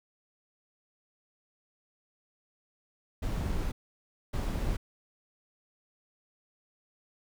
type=noise bursts at uneven times; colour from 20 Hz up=brown; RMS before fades=-31 dBFS; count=2; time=3.22-3.72 / 4.33-4.77 s; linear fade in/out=10 ms; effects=none